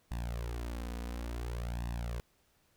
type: tone with flanger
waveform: sawtooth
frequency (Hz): 58.7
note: A#1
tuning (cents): +13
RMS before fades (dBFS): -38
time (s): 0.11-2.2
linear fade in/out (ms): 0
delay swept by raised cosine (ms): 1.1 to 4.1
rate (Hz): 0.57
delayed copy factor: +0.95
effects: pink hiss -71 dBFS RMS until 2.76 s